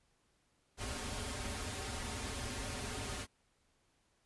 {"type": "noise with comb filter", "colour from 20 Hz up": "pink", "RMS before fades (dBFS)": -41, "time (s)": [0.77, 3.27], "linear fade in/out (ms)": 50, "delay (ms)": 6, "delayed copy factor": -0.85, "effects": ["pink hiss -75 dBFS RMS until 4.25 s", "resampled to 24000 Hz"]}